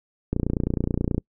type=click train; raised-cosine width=3 ms; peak=-10 dBFS; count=26; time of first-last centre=0.33-1.18 s; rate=29.4 Hz; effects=noise-tail reverb RT60 0.1 s tail -26 dB re dry